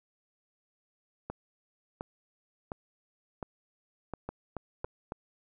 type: two click trains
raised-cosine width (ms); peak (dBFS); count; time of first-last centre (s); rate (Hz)
1; -22 / -22; 4 / 6; 4.29-5.121 / 1.3-4.846; 3.61 / 1.41
effects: none